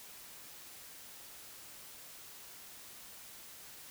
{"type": "silence", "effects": ["white hiss -52 dBFS RMS until 3.9 s"]}